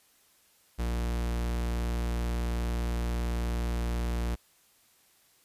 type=tone; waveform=45% pulse; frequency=58.8 Hz; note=A#1; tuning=16 cents sharp; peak=-28 dBFS; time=0.78-4.36 s; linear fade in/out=20 ms; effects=white hiss -64 dBFS RMS until 5.44 s + resampled to 32000 Hz